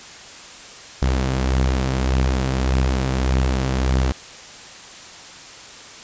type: beating tone pair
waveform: sawtooth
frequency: 64.9 / 66.6 Hz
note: C2 / C2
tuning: -13 / +31 cents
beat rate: 1.7 Hz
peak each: -14 / -21 dBFS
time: 1.02-4.12 s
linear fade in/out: 0 ms
effects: white hiss -39 dBFS RMS until 6.03 s + resampled to 16000 Hz